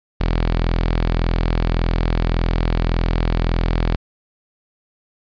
sawtooth tone, 41.76 Hz, E1, 23 cents sharp, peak -12 dBFS, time 0.2-3.96 s, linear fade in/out 10 ms, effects resampled to 11025 Hz + 8-bit

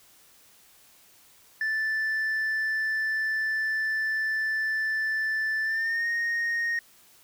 sine tone with pitch glide, 1759 to 1859.3 Hz, A6 to A#6, -1 to -5 cents, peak -22 dBFS, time 1.61-6.79 s, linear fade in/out 2 ms, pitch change +96 cents, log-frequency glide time 5.63-6.07 s, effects tanh soft clip ceiling -24 dBFS + white hiss -57 dBFS RMS until 7.23 s

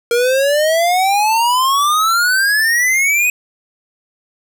square exponential sweep, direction up, 466.2 to 2525 Hz, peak -12 dBFS, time 0.11-3.3 s, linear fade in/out 2 ms, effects none

